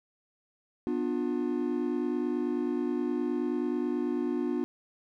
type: chord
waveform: triangle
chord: B diminished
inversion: none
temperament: just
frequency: 246.9 / 296.3 / 355.6 Hz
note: B3 / D4 / F4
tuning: 0 / +15 / +31 cents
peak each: -30 dBFS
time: 0.87-4.64 s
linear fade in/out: 0 ms
effects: none